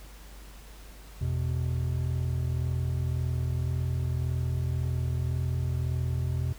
triangle tone pair together, 84.26 / 126.1 Hz, E2 / B2, +38 / +36 cents, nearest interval perfect fifth, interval 698 cents, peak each -27 dBFS, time 1.21-6.53 s, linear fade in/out 5 ms, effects added 50 Hz sine -45 dBFS peak until 6.58 s + pink hiss -52 dBFS RMS until 6.58 s

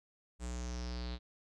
square tone with low-pass filter sweep, 60.8 Hz, B1, 26 cents flat, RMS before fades -40 dBFS, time 0.39-1.19 s, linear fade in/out 50 ms, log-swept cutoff 8100 to 3900 Hz, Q 5.4, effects none

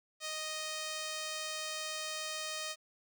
5% pulse tone, 622.3 Hz, D#5, in tune, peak -26 dBFS, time 0.2-2.76 s, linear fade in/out 50 ms, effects none

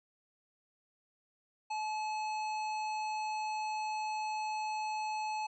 harmonic tone with a mistuned harmonic, 860 Hz, A5, 40 cents flat, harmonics 1 / 3 / 5 / 7 / 9, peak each -34 / -44 / -49 / -56 / -57 dBFS, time 1.7-5.47 s, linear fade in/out 10 ms, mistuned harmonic 9, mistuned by -21 cents, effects none

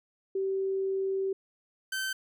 sine / sawtooth tone pair in turn, 385.8 / 1543.2 Hz, G4 / G6, -28 / -28 cents, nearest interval 2 octaves, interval 2400 cents, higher second, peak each -27 dBFS, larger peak neither, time 0.35-1.33 / 1.92-2.13 s, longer first, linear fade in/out 5 ms, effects none

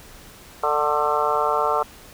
harmonic tone with a mistuned harmonic, 148.6 Hz, D3, 21 cents sharp, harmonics 3 / 4 / 5 / 6 / 7 / 8 / 9, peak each -26 / -26 / -26 / -26 / -26 / -26 / -26 dBFS, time 0.63-1.83 s, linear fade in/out 5 ms, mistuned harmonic 7, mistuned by +40 cents, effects pink hiss -45 dBFS RMS until 2.13 s

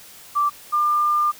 sine tone pair in turn, 1170 / 1199.4 Hz, D6 / D6, -7 / +36 cents, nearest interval unison, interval 43 cents, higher second, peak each -16 dBFS, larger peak neither, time 0.35-0.5 / 0.72-1.32 s, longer second, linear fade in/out 20 ms, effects white hiss -44 dBFS RMS until 1.39 s

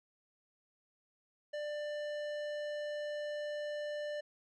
sine tone with tanh clipping, 593 Hz, D5, 17 cents sharp, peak -39 dBFS, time 1.53-4.21 s, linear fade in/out 10 ms, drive 15 dB, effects none

